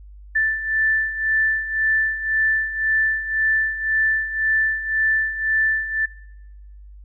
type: beating tone pair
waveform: sine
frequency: 1762 / 1763.9 Hz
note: A6 / A6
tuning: +2 / +4 cents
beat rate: 1.9 Hz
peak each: -24 / -19 dBFS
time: 0.35-6.06 s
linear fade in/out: 10 ms
effects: noise-tail reverb RT60 1.0 s tail -22 dB re dry + added 50 Hz sine -39 dBFS peak until 7.04 s